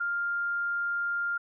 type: tone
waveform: sine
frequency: 1400 Hz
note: F6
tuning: 4 cents sharp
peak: -27 dBFS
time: 0-1.38 s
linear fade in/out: 10 ms
effects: none